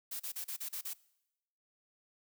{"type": "noise bursts", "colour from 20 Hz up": "blue", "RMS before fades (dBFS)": -40, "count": 7, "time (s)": [0.11, 0.936], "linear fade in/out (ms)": 10, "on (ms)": 88, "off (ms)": 35, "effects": ["noise-tail reverb RT60 0.9 s tail -22 dB re dry"]}